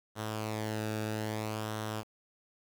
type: tone with flanger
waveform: sawtooth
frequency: 108.2 Hz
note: A2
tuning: 29 cents flat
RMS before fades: -36 dBFS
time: 0.15-2.04 s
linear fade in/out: 50 ms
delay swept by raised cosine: 0.42 to 0.97 ms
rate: 0.61 Hz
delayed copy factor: -0.55
effects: 9-bit